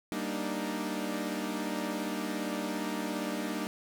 sawtooth chord, Eb major seventh, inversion first, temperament equal with one note detuned, 195.32 / 233.1 / 293.7 / 311.1 Hz, G3 / Bb3 / D4 / Eb4, -6 / 0 / 0 / 0 cents, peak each -34 dBFS, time 0.12-3.67 s, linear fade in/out 0 ms, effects none

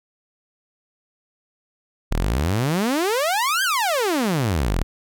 sawtooth exponential two-way sweep, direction up then down, 34.41 to 1632 to 34.41 Hz, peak -15 dBFS, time 2.11-4.83 s, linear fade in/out 0 ms, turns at 3.63 s, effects none

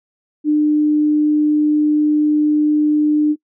sine tone, 300.7 Hz, D4, 41 cents sharp, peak -11 dBFS, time 0.44-3.36 s, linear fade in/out 50 ms, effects noise-tail reverb RT60 0.1 s tail -24 dB re dry

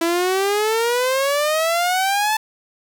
sawtooth exponential sweep, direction up, 330 to 880 Hz, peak -13 dBFS, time 0.01-2.37 s, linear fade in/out 5 ms, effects none

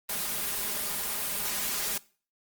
white noise with comb filter, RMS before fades -31 dBFS, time 0.09-1.98 s, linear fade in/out 5 ms, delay 4.9 ms, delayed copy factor +0.85, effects noise-tail reverb RT60 0.4 s tail -21 dB re dry + Opus 24 kbps

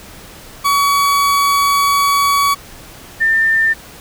40% pulse / sine tone pair in turn, 1131 / 1795.4 Hz, C#6 / A6, +34 / +34 cents, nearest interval minor sixth, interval 800 cents, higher second, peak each -10 dBFS, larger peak neither, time 0.64-2.55 / 3.2-3.74 s, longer first, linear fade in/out 20 ms, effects pink hiss -37 dBFS RMS until 4 s

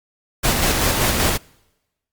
pink noise with tremolo, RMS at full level -17 dBFS, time 0.43-1.38 s, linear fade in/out 20 ms, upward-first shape square, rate 5.2 Hz, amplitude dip 30%, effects noise-tail reverb RT60 1.0 s tail -26 dB re dry + Opus 48 kbps

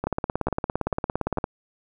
two click trains, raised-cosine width 1 ms, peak -10 / -13 dBFS, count 25 / 4, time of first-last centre 0.07-1.441 / 0.04-1.373 s, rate 17.5 / 2.25 Hz, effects none

